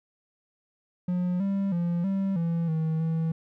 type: tone with pitch steps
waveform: triangle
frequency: 179.1 / 196.8 / 172.2 / 194.5 / 167.6 / 159.5 / 162.3 Hz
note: F3 / G3 / F3 / G3 / E3 / D#3 / E3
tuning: +44 / +7 / -24 / -13 / +29 / +43 / -27 cents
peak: -22 dBFS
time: 1.08-3.32 s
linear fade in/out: 5 ms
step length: 320 ms
effects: none